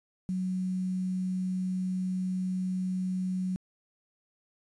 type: tone with quantisation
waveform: sine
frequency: 185 Hz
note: F#3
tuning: in tune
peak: -28 dBFS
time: 0.29-3.56 s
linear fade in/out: 0 ms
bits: 9
effects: resampled to 22050 Hz